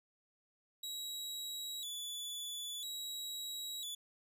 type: tone with vibrato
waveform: sawtooth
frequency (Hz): 3652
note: A#7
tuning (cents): -36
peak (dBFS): -38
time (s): 0.83-3.95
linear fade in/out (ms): 5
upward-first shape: square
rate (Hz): 0.5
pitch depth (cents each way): 97
effects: none